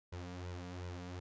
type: tone with flanger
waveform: sawtooth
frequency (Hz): 89.3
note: F2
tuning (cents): +39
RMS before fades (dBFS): -45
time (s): 0.12-1.2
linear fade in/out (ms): 10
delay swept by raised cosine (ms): 2 to 4.3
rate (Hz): 2.7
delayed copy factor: +0.8
effects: resampled to 16000 Hz